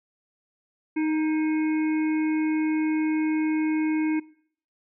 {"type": "harmonic tone with a mistuned harmonic", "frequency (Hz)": 311.1, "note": "D#4", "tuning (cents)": 0, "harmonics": [1, 3, 5, 7, 8], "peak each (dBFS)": [-22, -38, -42, -37, -43], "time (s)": [0.96, 4.2], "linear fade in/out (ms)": 10, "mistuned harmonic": 5, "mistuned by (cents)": 42, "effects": ["noise-tail reverb RT60 0.6 s tail -22 dB re dry"]}